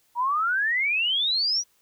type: exponential sweep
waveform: sine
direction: up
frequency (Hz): 932.3 to 5920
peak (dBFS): -21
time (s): 0.15-1.64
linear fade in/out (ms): 50
effects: white hiss -65 dBFS RMS until 1.81 s